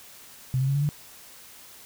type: tone with pitch steps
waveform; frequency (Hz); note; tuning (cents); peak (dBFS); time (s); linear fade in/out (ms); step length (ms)
sine; 129.5 / 133.76 / 138.15 / 142.7 / 147.39; C3 / C3 / C#3 / D3 / D3; -17 / +39 / -6 / -49 / +7; -21; 0.54-0.89; 0; 70
effects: white hiss -48 dBFS RMS until 1.85 s